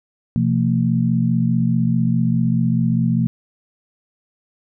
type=tone cluster; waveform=sine; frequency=126.5 / 171.3 / 226.8 Hz; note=B2 / F3 / A#3; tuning=+42 / -33 / -47 cents; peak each=-19 dBFS; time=0.36-3.27 s; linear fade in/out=0 ms; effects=none